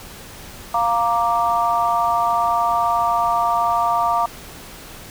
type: chord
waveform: sine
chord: Bb major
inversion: second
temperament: equal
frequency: 698.5 / 932.3 / 1174.7 Hz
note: F5 / Bb5 / D6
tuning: 0 / 0 / 0 cents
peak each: -20 dBFS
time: 0.74-4.26 s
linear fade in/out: 5 ms
effects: pink hiss -38 dBFS RMS until 5.1 s